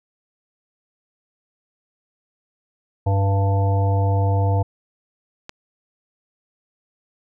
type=harmonic tone; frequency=98.2 Hz; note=G2; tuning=4 cents sharp; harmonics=1 / 3 / 5 / 7 / 9; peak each=-16 / -32 / -28 / -28 / -29 dBFS; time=3.06-4.63 s; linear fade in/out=10 ms
type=click; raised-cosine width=0.2 ms; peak=-16 dBFS; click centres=5.494 s
effects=none